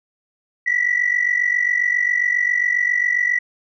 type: tone pair together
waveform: sine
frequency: 1931.6 / 1979 Hz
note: B6 / B6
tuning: -39 / +3 cents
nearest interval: unison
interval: 42 cents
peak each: -18 dBFS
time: 0.66-3.39 s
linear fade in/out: 10 ms
effects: tanh soft clip ceiling -9 dBFS